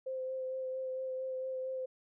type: tone with vibrato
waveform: sine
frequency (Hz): 520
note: C5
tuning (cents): -11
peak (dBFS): -35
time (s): 0.06-1.86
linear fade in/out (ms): 10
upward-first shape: sine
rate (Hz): 4.4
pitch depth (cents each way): 14
effects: none